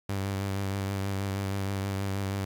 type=tone with vibrato; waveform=sawtooth; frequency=98 Hz; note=G2; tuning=in tune; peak=-25 dBFS; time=0.09-2.45 s; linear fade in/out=5 ms; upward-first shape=triangle; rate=6.3 Hz; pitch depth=33 cents each way; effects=9-bit